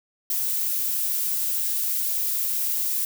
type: noise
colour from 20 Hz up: violet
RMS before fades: -25 dBFS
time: 0.3-3.05 s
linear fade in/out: 2 ms
effects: none